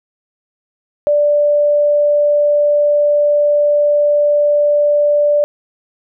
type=tone; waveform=sine; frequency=587 Hz; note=D5; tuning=1 cent flat; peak=-9 dBFS; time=1.07-5.44 s; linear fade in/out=0 ms; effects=none